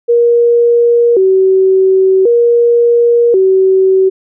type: tone with vibrato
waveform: sine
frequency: 424 Hz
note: G#4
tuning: 36 cents sharp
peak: -5 dBFS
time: 0.08-4.1 s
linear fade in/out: 20 ms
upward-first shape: square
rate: 0.46 Hz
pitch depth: 190 cents each way
effects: none